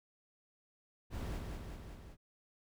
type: noise with echo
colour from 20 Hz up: brown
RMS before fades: -40 dBFS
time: 1.1-1.41 s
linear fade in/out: 50 ms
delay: 190 ms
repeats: 4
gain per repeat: -3 dB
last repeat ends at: 2.17 s
effects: none